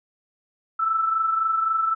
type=tone pair together; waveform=sine; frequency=1318.5 / 1342.3 Hz; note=E6 / E6; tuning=0 / +31 cents; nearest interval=unison; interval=31 cents; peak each=-20 / -29 dBFS; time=0.79-1.95 s; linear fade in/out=10 ms; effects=none